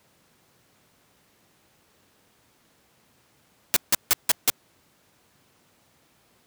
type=noise bursts; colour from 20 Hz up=white; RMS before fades=-18 dBFS; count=5; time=3.74-4.5 s; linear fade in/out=0 ms; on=24 ms; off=160 ms; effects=pink hiss -62 dBFS RMS until 6.46 s + high-pass 100 Hz 12 dB/octave